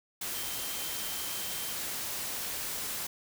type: tone in noise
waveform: sine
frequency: 3136 Hz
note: G7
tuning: in tune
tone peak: -45 dBFS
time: 0.34-1.73 s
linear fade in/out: 5 ms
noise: white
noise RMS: -36 dBFS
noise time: 0.21-3.07 s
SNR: -12 dB
effects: none